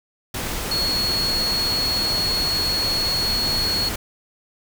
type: tone in noise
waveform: sine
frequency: 4339 Hz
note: C#8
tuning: 38 cents flat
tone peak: -20 dBFS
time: 0.71-3.89 s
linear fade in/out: 5 ms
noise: pink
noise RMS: -27 dBFS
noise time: 0.34-3.96 s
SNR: +4 dB
effects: none